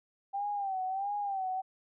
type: tone with vibrato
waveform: sine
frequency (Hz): 784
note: G5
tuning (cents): 0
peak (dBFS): -31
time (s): 0.33-1.62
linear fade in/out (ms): 20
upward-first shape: sine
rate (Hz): 1.5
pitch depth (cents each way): 87
effects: none